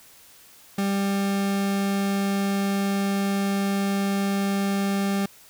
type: tone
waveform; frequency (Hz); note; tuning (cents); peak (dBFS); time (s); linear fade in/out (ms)
40% pulse; 197.8; G3; +16; -21; 0.78-5.26; 5
effects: white hiss -51 dBFS RMS until 5.49 s